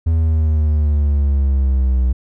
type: linear sweep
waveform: triangle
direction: down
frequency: 82 to 62 Hz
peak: -10 dBFS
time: 0.06-2.13 s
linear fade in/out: 10 ms
effects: none